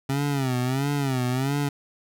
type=tone with vibrato; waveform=25% pulse; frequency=133.9 Hz; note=C3; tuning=40 cents sharp; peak=-19 dBFS; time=0.09-1.69 s; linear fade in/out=5 ms; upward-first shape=sine; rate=1.5 Hz; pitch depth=130 cents each way; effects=none